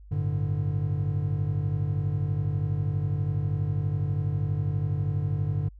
triangle chord, G suspended second, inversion none, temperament just, 98 / 110.25 / 147 Hz, G2 / A2 / D3, 0 / +4 / +2 cents, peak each -26 / -30 / -26 dBFS, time 0.11-5.69 s, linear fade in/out 10 ms, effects added 50 Hz sine -45 dBFS peak until 5.79 s

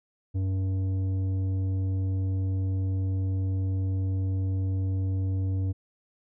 sine tone with tanh clipping, 95 Hz, F#2, 46 cents sharp, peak -26 dBFS, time 0.34-5.73 s, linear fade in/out 20 ms, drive 9 dB, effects none

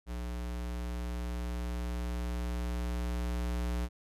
square tone with level ramp, 60 Hz, B1, 49 cents flat, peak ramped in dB -36 to -31 dBFS, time 0.06-3.89 s, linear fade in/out 50 ms, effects resampled to 32000 Hz

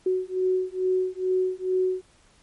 sine beating tone pair, 370 / 372.3 Hz, F#4 / F#4, 0 / +11 cents, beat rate 2.3 Hz, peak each -25 dBFS, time 0.06-2.02 s, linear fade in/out 5 ms, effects pink hiss -59 dBFS RMS until 2.42 s + MP3 48 kbps

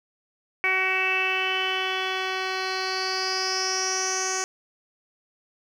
10% pulse tone with low-pass filter sweep, 376.7 Hz, F#4, 31 cents sharp, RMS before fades -26 dBFS, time 0.64-4.44 s, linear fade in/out 0 ms, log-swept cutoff 2300 to 6700 Hz, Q 7.9, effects 9-bit

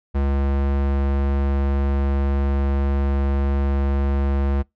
square tone with low-pass filter, 69.3 Hz, C#2, in tune, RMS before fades -20 dBFS, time 0.14-4.63 s, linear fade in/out 20 ms, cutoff 1800 Hz, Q 0.52, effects noise-tail reverb RT60 0.2 s tail -26 dB re dry

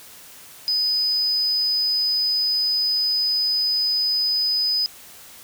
sine tone, 5000 Hz, D#8, 8 cents sharp, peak -17 dBFS, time 0.68-4.86 s, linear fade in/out 0 ms, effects tanh soft clip ceiling -15 dBFS + white hiss -44 dBFS RMS until 5.43 s

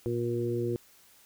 harmonic tone with a mistuned harmonic, 118.9 Hz, A#2, 35 cents sharp, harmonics 1 / 2 / 3 / 4, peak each -33 / -37 / -30 / -36 dBFS, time 0.06-0.76 s, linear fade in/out 0 ms, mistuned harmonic 1, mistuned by -19 cents, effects white hiss -59 dBFS RMS until 1.25 s

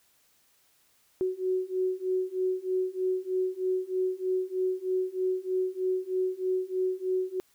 sine beating tone pair, 370 / 373.2 Hz, F#4 / F#4, 0 / +15 cents, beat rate 3.2 Hz, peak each -30 / -29 dBFS, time 1.21-7.4 s, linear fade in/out 0 ms, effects white hiss -66 dBFS RMS until 7.54 s

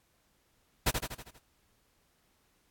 pink noise with echo, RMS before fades -26 dBFS, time 0.86-0.91 s, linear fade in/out 10 ms, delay 80 ms, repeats 6, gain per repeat -5 dB, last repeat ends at 1.39 s, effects pink hiss -71 dBFS RMS until 2.7 s + AAC 64 kbps

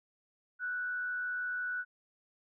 sine tone with frequency modulation, 1479 Hz, F#6, 1 cent flat, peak -33 dBFS, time 0.59-1.85 s, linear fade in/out 50 ms, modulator 94.1 Hz, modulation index 0.39, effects none

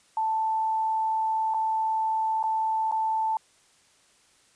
sine tone with dropouts, 882 Hz, A5, 4 cents sharp, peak -23 dBFS, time 0.17-3.37 s, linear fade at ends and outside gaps 2 ms, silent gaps 1.539-1.544 / 2.429-2.438 / 2.913-2.922 s, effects white hiss -61 dBFS RMS until 4.55 s + resampled to 22050 Hz

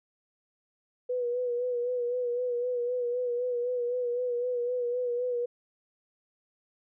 sine tone with vibrato, 489.7 Hz, B4, 15 cents flat, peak -27 dBFS, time 1.09-5.46 s, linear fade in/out 10 ms, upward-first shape sine, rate 3.9 Hz, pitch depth 41 cents each way, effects none

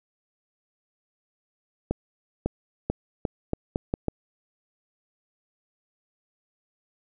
accelerating click train, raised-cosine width 2 ms, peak -11 dBFS, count 8, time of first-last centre 1.91-4.083 s, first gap 550 ms, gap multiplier 0.8, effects none

